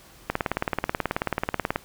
click train, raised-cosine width 0.5 ms, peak -8 dBFS, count 28, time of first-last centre 0.3-1.759 s, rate 18.5 Hz, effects pink hiss -51 dBFS RMS until 1.84 s

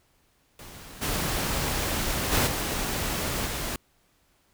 pink noise with level steps, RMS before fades -44 / -28 / -23 / -29 / -31 dBFS, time 0.59-3.76 s, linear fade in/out 2 ms, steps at 1.01 / 2.31 / 2.46 / 3.45 s, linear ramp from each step 20 ms, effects pink hiss -66 dBFS RMS until 4.53 s

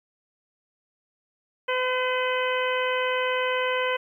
harmonic tone, 508 Hz, B4, 49 cents sharp, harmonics 1 / 2 / 3 / 4 / 5 / 6, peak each -26 / -29 / -31 / -32 / -33 / -34 dBFS, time 1.68-3.97 s, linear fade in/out 10 ms, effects 10-bit

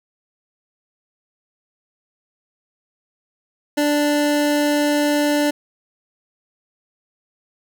25% pulse tone, 293.7 Hz, D4, in tune, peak -12 dBFS, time 3.77-5.51 s, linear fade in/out 10 ms, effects none

